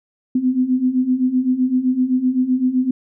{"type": "beating tone pair", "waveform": "sine", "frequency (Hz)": [250, 257.8], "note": ["B3", "C4"], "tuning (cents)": [21, -26], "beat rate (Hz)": 7.8, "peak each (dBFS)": [-20, -16], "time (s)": [0.35, 2.91], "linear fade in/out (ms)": 5, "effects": []}